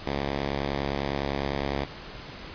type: tone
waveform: 5% pulse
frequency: 69.9 Hz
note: C#2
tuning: 15 cents sharp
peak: -16 dBFS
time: 0.06-1.85 s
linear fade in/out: 5 ms
effects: pink hiss -41 dBFS RMS until 2.54 s + resampled to 11025 Hz